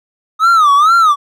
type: tone with vibrato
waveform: triangle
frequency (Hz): 1244.5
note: D#6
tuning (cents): 0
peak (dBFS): -4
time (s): 0.39-1.16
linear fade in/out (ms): 50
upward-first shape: sine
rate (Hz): 2.2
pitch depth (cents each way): 180
effects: none